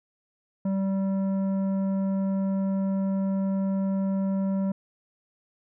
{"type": "tone with tanh clipping", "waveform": "triangle", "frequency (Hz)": 193.6, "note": "G3", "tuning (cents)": -21, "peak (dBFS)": -25, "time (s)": [0.65, 4.72], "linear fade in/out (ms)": 5, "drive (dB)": 14, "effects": []}